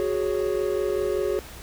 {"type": "chord", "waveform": "triangle", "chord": "F# suspended second", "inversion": "none", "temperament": "equal", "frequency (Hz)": [370, 415.3, 554.4], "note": ["F#4", "G#4", "C#5"], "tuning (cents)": [0, 0, 0], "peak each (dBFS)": [-24, -24, -28], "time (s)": [0, 1.39], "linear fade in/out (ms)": 0, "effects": ["added 60 Hz sine -43 dBFS peak until 1.62 s", "pink hiss -43 dBFS RMS until 1.62 s"]}